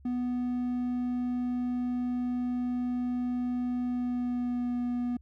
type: tone with pitch glide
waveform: triangle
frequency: 246.9 to 243.9 Hz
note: B3 to B3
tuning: 0 to -21 cents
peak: -26 dBFS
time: 0.05-5.17 s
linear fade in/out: 5 ms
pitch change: -21 cents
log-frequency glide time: 3.86-4.78 s
effects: added 69 Hz sine -52 dBFS peak until 5.21 s